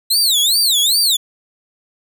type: tone with vibrato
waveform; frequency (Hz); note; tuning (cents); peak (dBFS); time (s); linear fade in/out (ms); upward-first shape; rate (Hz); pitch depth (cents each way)
sawtooth; 3951; B7; 0; -9; 0.1-1.17; 10; sine; 2.5; 300
effects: none